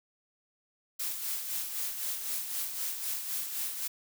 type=noise with tremolo; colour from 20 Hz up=blue; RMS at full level=-33 dBFS; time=0.99-3.88 s; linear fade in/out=10 ms; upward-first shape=sine; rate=3.9 Hz; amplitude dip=50%; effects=none